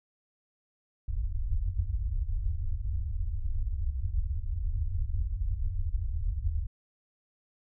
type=low-pass noise; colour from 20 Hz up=pink; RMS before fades=-30 dBFS; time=1.08-6.67 s; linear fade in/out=10 ms; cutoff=100 Hz; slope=96 dB/octave; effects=none